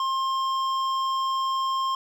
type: tone with hard clipping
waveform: sine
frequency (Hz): 1062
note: C6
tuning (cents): +25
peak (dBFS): -25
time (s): 0-1.95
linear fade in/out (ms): 2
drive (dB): 10
effects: none